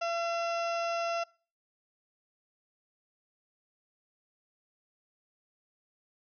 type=harmonic tone with a mistuned harmonic; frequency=678 Hz; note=E5; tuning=49 cents sharp; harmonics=1 / 2 / 3 / 4 / 5 / 6 / 7 / 8 / 9; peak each=-31 / -36 / -48 / -40 / -52 / -54 / -48 / -51 / -51 dBFS; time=0.01-1.24 s; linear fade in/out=10 ms; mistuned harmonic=7; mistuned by=+76 cents; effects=noise-tail reverb RT60 0.4 s tail -24 dB re dry